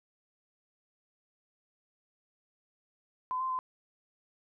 sine tone with pitch steps, 1017 / 1042 / 1027 Hz, C6 / C6 / C6, -50 / -7 / -33 cents, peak -30 dBFS, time 3.31-3.589 s, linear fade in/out 0 ms, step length 93 ms, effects none

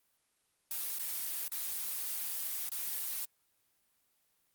blue noise with dropouts, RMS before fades -37 dBFS, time 0.71-3.25 s, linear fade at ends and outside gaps 1 ms, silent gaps 0.986-0.995 / 1.48-1.519 / 2.69-2.718 s, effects white hiss -75 dBFS RMS until 4.54 s + Opus 32 kbps

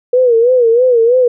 sine tone with vibrato, 481.9 Hz, B4, 43 cents flat, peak -6 dBFS, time 0.13-1.28 s, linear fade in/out 5 ms, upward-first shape sine, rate 3.1 Hz, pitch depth 110 cents each way, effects none

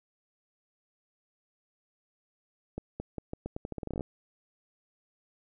accelerating click train, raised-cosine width 2 ms, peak -22 dBFS, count 17, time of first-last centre 2.78-4.008 s, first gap 220 ms, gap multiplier 0.83, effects none

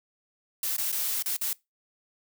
blue noise with dropouts, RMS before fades -29 dBFS, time 0.63-1.53 s, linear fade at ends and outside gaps 2 ms, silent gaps 0.766-0.781 / 0.918-0.926 / 1.224-1.259 / 1.366-1.413 s, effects noise-tail reverb RT60 0.2 s tail -22 dB re dry

